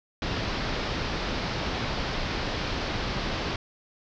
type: low-pass noise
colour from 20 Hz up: pink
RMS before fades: -30 dBFS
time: 0.22-3.56 s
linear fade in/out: 2 ms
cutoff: 5300 Hz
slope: 48 dB/octave
effects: none